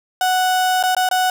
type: tone with dropouts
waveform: 35% pulse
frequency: 740 Hz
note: F#5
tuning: in tune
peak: -13 dBFS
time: 0.21-1.3 s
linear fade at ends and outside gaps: 2 ms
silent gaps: 0.828-0.836 / 0.949-0.966 / 1.089-1.112 s
effects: none